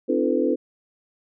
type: tone cluster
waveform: sine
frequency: 258.6 / 298.9 / 343.1 / 442.4 / 504 Hz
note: C4 / D4 / F4 / A4 / B4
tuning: -20 / +31 / -31 / +9 / +35 cents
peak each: -25 dBFS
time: 0.08-0.56 s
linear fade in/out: 20 ms
effects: none